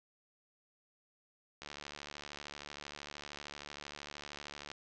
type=click train; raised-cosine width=0.2 ms; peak=-27 dBFS; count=227; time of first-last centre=1.62-4.716 s; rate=73 Hz; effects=low-pass 7000 Hz 12 dB/octave